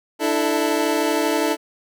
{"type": "chord", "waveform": "25% pulse", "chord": "D suspended second", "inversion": "none", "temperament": "equal with one note detuned", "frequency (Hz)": [297.1, 329.6, 440], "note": ["D4", "E4", "A4"], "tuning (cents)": [20, 0, 0], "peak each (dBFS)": -19, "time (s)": [0.19, 1.57], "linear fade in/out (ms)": 50, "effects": []}